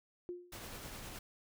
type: tone with exponential decay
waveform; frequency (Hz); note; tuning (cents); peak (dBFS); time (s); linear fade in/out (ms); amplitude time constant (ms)
sine; 354.4; F4; +25; -37; 0.29-0.64; 0; 74
type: noise with tremolo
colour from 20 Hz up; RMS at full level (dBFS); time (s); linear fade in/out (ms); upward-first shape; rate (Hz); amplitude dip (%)
pink; -46; 0.52-1.19; 5; triangle; 9.7; 35
effects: none